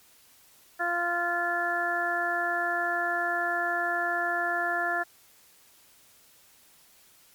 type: harmonic tone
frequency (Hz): 346.9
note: F4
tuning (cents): -12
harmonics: 1 / 2 / 3 / 4 / 5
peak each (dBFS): -37 / -30 / -38 / -31 / -29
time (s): 0.79-5.04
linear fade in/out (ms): 20
effects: white hiss -58 dBFS RMS until 7.34 s + MP3 96 kbps